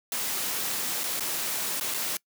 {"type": "noise with dropouts", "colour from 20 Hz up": "white", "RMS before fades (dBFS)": -30, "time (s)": [0.12, 2.17], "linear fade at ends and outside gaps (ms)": 1, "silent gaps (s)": [[1.035, 1.039], [1.197, 1.206], [1.798, 1.81], [1.94, 1.945]], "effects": ["noise-tail reverb RT60 0.1 s tail -24 dB re dry", "high-pass 150 Hz 12 dB/octave"]}